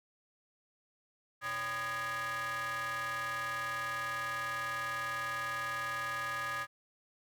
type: ring-modulated tone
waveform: 40% pulse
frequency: 220 Hz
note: A3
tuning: in tune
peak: -31 dBFS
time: 1.41-6.67 s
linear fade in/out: 50 ms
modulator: 1450 Hz
effects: none